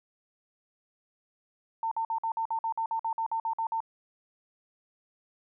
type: tone bursts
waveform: sine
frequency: 903 Hz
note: A5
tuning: 45 cents sharp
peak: -27 dBFS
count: 15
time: 1.83-3.804 s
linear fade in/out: 2 ms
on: 84 ms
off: 51 ms
effects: none